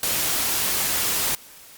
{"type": "noise", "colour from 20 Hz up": "white", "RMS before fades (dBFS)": -23, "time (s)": [0.03, 1.35], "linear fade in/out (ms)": 2, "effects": ["white hiss -46 dBFS RMS until 1.77 s", "Opus 48 kbps"]}